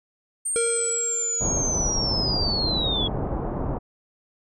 sine linear sweep, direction down, 8780 to 3315 Hz, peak -23 dBFS, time 0.45-3.08 s, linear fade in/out 10 ms
square tone with exponential decay, 466.2 Hz, A#4, in tune, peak -22 dBFS, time 0.56-2.45 s, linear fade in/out 0 ms, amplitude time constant 410 ms
pink low-pass noise, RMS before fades -27 dBFS, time 1.4-3.79 s, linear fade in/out 20 ms, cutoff 950 Hz, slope 24 dB/octave
effects resampled to 22050 Hz

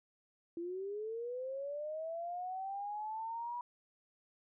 sine linear sweep, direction up, 333.5 to 975 Hz, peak -38 dBFS, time 0.57-3.61 s, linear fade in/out 2 ms, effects none

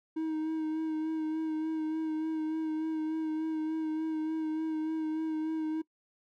triangle tone with vibrato, 315.3 Hz, D#4, 23 cents sharp, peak -28 dBFS, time 0.16-5.82 s, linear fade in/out 10 ms, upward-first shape sine, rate 3.4 Hz, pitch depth 23 cents each way, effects noise-tail reverb RT60 0.1 s tail -21 dB re dry

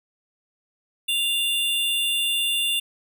square tone pair together, 2794 / 3520 Hz, F7 / A7, 0 / 0 cents, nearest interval major third, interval 400 cents, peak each -24 / -25 dBFS, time 1.08-2.8 s, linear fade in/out 10 ms, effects none

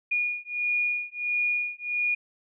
sine beating tone pair, 2440 / 2441.5 Hz, D#7 / D#7, -34 / -33 cents, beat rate 1.5 Hz, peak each -28 dBFS, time 0.11-2.15 s, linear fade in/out 10 ms, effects none

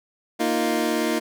25% pulse chord, Bb suspended fourth, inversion none, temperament equal, 233.1 / 311.1 / 349.2 Hz, Bb3 / Eb4 / F4, 0 / 0 / 0 cents, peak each -22 / -21 / -22 dBFS, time 0.39-1.2 s, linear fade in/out 20 ms, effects none

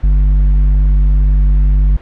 triangle tone with tanh clipping, 49 Hz, G1, in tune, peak -8 dBFS, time 0.03-1.97 s, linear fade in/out 10 ms, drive 11 dB, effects pink hiss -39 dBFS RMS until 2.01 s + low-pass 2000 Hz 12 dB/octave

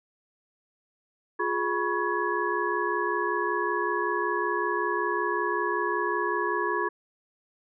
sine tone cluster, 353.9 / 419.2 / 978 / 1109 / 1685 Hz, F4 / G#4 / B5 / C#6 / G#6, +23 / +16 / -17 / 0 / +25 cents, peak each -31 dBFS, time 1.39-6.89 s, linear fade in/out 10 ms, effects none

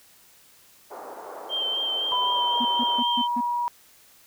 pink band-pass noise, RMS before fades -39 dBFS, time 0.9-3.01 s, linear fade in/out 20 ms, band 430 to 1100 Hz, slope 24 dB/octave
sine tone with vibrato, 3136 Hz, G7, in tune, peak -24 dBFS, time 1.49-3.28 s, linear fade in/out 50 ms, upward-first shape sine, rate 3.9 Hz, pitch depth 21 cents each way
sine tone with pitch glide, 993 to 960.8 Hz, B5 to B5, +9 to -48 cents, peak -23 dBFS, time 2.12-3.68 s, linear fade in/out 0 ms, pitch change -57 cents, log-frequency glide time 2.22-2.57 s
triangle tone bursts, 242.4 Hz, B3, 32 cents flat, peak -24 dBFS, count 5, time 2.6-3.41 s, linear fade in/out 10 ms, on 50 ms, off 140 ms
effects white hiss -55 dBFS RMS until 4.26 s

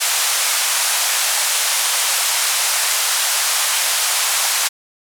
white band-pass noise, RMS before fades -18 dBFS, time 0-4.69 s, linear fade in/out 20 ms, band 660 to 11000 Hz, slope 24 dB/octave, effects none

